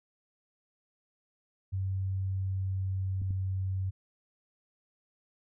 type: tone with pitch glide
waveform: sine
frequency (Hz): 95.5 to 94.84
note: G2 to F#2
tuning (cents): -45 to +43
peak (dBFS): -29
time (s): 1.72-3.91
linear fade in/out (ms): 20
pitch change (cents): -12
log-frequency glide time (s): 2.22-3.35
type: clicks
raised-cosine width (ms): 5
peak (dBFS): -29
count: 2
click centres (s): 3.218 / 3.307
effects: none